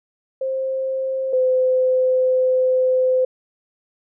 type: tone pair in turn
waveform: sine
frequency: 528 / 513 Hz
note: C5 / C5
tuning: +16 / -34 cents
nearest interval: unison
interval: 50 cents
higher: first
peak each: -20 / -14 dBFS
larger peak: second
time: 0.41-1.33 / 1.33-3.25 s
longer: second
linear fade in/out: 5 ms
effects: none